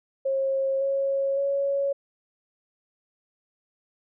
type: tone with pitch steps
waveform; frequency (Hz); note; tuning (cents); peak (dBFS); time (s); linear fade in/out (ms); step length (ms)
sine; 539 / 547.8 / 556.7; C#5 / C#5 / C#5; -49 / -21 / +7; -22; 0.25-1.93; 10; 560
effects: none